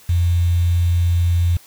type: tone with quantisation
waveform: sine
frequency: 86.6 Hz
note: F2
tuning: 14 cents flat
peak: -13 dBFS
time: 0.09-1.57 s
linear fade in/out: 5 ms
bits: 6
effects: white hiss -47 dBFS RMS until 1.66 s